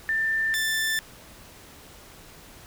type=tone pair in turn; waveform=sine / sawtooth; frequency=1784 / 1768.6 Hz; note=A6 / A6; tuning=+23 / +8 cents; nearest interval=unison; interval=15 cents; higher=first; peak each=-22 / -20 dBFS; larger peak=second; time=0.09-0.54 / 0.54-0.99 s; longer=neither; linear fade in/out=0 ms; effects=pink hiss -48 dBFS RMS until 2.66 s